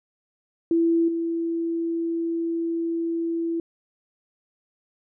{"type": "tone with level steps", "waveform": "sine", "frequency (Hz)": 333.3, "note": "E4", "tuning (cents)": 19, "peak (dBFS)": [-17, -23], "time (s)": [0.71, 3.6], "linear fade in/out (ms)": 2, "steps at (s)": 1.08, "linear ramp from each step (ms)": 5, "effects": []}